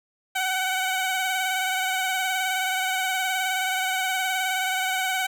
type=tone with vibrato; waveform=15% pulse; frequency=752 Hz; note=F#5; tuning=28 cents sharp; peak=-17 dBFS; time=0.35-5.27 s; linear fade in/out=10 ms; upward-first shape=triangle; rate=19 Hz; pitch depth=41 cents each way; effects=none